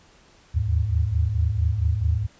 sine tone cluster, 75.7 / 80.2 / 105.9 Hz, D#2 / E2 / G#2, -47 / -47 / +34 cents, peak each -24 / -24 / -23 dBFS, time 0.54-2.27 s, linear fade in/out 20 ms, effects pink hiss -55 dBFS RMS until 2.39 s + resampled to 16000 Hz

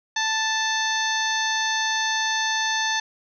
harmonic tone with a mistuned harmonic, 880 Hz, A5, in tune, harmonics 1 / 2 / 3 / 4 / 5 / 6 / 7, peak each -27 / -25 / -35 / -29 / -32 / -37 / -30 dBFS, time 0.16-3 s, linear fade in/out 5 ms, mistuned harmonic 4, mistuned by +21 cents, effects none

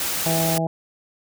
white noise, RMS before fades -25 dBFS, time 0-0.58 s, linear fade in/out 2 ms
harmonic tone, 163.4 Hz, E3, 15 cents flat, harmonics 1 / 2 / 3 / 4 / 5, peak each -23 / -29 / -31 / -25 / -29 dBFS, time 0.26-0.67 s, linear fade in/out 2 ms
effects none

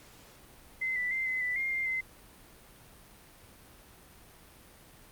sine tone with pitch steps, 2058 / 1981 / 2083 / 2040 / 1987 / 2119 / 2104 / 2061 Hz, C7 / B6 / C7 / C7 / B6 / C7 / C7 / C7, -29 / +5 / -8 / -44 / +10 / +21 / +9 / -27 cents, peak -29 dBFS, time 0.81-2.01 s, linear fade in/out 10 ms, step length 150 ms, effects pink hiss -55 dBFS RMS until 5.11 s + Opus 48 kbps

